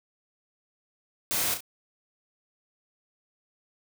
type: noise with echo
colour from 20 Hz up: white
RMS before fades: -28 dBFS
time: 1.31-1.54 s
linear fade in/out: 0 ms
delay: 33 ms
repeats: 2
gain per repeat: -7 dB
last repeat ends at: 1.606 s
effects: none